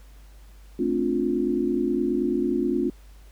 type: chord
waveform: sine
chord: D minor seventh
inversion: second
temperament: just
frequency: 220.2 / 264.3 / 293.7 / 352.4 Hz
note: A3 / C4 / D4 / F4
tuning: +2 / +18 / 0 / +16 cents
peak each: -29 / -26 / -28 / -25 dBFS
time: 0.79-2.9 s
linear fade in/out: 5 ms
effects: added 50 Hz sine -45 dBFS peak until 3.31 s + pink hiss -58 dBFS RMS until 3.31 s